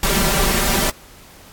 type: noise with comb filter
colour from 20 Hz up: pink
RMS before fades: -17 dBFS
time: 0.03-0.9 s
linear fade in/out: 2 ms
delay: 5.1 ms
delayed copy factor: +0.95
effects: pink hiss -44 dBFS RMS until 1.52 s + AAC 64 kbps